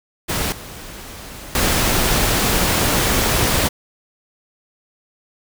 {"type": "noise with level steps", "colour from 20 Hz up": "pink", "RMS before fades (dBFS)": [-21, -35, -17], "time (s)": [0.28, 3.69], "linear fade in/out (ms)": 20, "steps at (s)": [0.52, 1.55], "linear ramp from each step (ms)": 2, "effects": []}